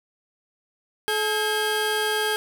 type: tone pair together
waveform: 25% pulse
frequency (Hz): 428.6 / 1618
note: A4 / G#6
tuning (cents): -45 / -46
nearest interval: octave + major seventh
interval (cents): 2299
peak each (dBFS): -21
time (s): 1.08-2.36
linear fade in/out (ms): 0
effects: none